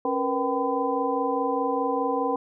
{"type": "tone cluster", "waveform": "sine", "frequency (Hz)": [274.2, 468.2, 493.1, 775, 1010], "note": ["C#4", "A#4", "B4", "G5", "B5"], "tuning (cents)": [-19, 8, -3, -20, 39], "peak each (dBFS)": -29, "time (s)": [0.05, 2.36], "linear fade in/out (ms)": 2, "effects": []}